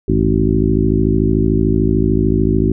harmonic tone with a mistuned harmonic, 53.5 Hz, A1, 48 cents flat, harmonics 1 / 2 / 3 / 4 / 5 / 6 / 7, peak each -19 / -19 / -19 / -19 / -19 / -19 / -19 dBFS, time 0.08-2.72 s, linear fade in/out 5 ms, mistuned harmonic 2, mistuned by -120 cents, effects none

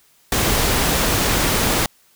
pink noise, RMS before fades -18 dBFS, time 0.32-1.86 s, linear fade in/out 2 ms, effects white hiss -56 dBFS RMS until 2.15 s

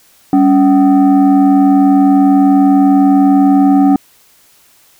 sine tone with frequency modulation, 280 Hz, C#4, 18 cents sharp, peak -4 dBFS, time 0.33-3.96 s, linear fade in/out 2 ms, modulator 480 Hz, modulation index 0.68, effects tanh soft clip ceiling -1 dBFS + white hiss -48 dBFS RMS until 4.99 s

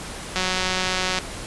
click train, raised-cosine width 0.2 ms, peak -6 dBFS, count 154, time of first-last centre 0.36-1.187 s, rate 185 Hz, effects pink hiss -34 dBFS RMS until 1.46 s + resampled to 24000 Hz

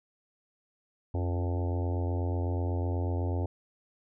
harmonic tone with a mistuned harmonic, 88.1 Hz, F2, 16 cents sharp, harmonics 1 / 3 / 4 / 5 / 6 / 7 / 8 / 9 / 10, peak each -28 / -38 / -40 / -42 / -44 / -45 / -46 / -47 / -48 dBFS, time 1.14-3.46 s, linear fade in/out 5 ms, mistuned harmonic 3, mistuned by +35 cents, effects none

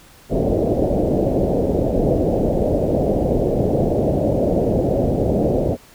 white low-pass noise, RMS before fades -18 dBFS, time 0.29-5.77 s, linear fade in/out 50 ms, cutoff 640 Hz, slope 48 dB/octave, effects pink hiss -47 dBFS RMS until 5.94 s

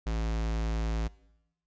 square tone, 55.1 Hz, A1, 3 cents sharp, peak -29 dBFS, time 0.06-1.08 s, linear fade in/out 10 ms, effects noise-tail reverb RT60 0.9 s tail -21 dB re dry + resampled to 16000 Hz

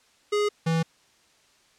square tone pair in turn, 415.3 / 163.58 Hz, G#4 / E3, 0 / -13 cents, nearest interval octave + major third, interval 1613 cents, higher first, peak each -22 dBFS, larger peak neither, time 0.32-0.49 / 0.66-0.83 s, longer neither, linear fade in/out 10 ms, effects white hiss -61 dBFS RMS until 1.78 s + low-pass 7000 Hz 12 dB/octave

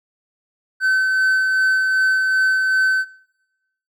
triangle tone with tremolo, 1529 Hz, G6, 44 cents flat, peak -12 dBFS, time 0.8-3.05 s, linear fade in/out 50 ms, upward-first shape sine, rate 2.6 Hz, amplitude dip 30%, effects noise-tail reverb RT60 0.9 s tail -19 dB re dry

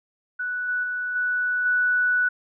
sine tone with level steps, 1480 Hz, F#6, in tune, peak -25 / -22 / -25 / -21 / -18 dBFS, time 0.39-2.29 s, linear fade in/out 10 ms, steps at 0.68 / 0.83 / 1.15 / 1.65 s, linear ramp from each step 10 ms, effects none

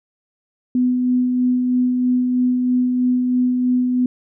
sine tone with tremolo, 250 Hz, B3, 21 cents sharp, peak -13 dBFS, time 0.75-4.06 s, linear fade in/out 2 ms, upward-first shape sine, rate 3.1 Hz, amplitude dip 30%, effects none

